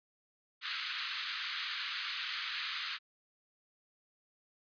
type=band-pass noise; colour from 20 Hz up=white; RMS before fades=-39 dBFS; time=0.61-2.99 s; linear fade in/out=50 ms; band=1200 to 4500 Hz; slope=48 dB/octave; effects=resampled to 11025 Hz